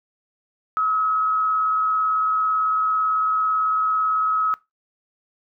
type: tone with frequency modulation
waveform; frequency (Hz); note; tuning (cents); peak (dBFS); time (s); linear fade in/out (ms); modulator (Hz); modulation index
sine; 1282; E6; -49; -18; 0.77-4.54; 0; 118; 0.25
effects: noise-tail reverb RT60 0.2 s tail -20 dB re dry